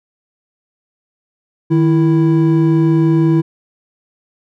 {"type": "tone pair together", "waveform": "triangle", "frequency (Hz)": [155.56, 329.6], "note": ["D#3", "E4"], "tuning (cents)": [0, 0], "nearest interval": "octave + minor second", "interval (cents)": 1300, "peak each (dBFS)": -10, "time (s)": [1.7, 3.42], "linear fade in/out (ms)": 20, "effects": []}